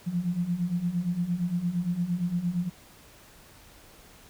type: beating tone pair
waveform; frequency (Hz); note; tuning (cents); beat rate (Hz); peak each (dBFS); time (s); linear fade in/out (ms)
sine; 169.7 / 178.4; F3 / F3; -49 / +37; 8.7; -31 / -27; 0.06-2.7; 20
effects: pink hiss -53 dBFS RMS until 4.29 s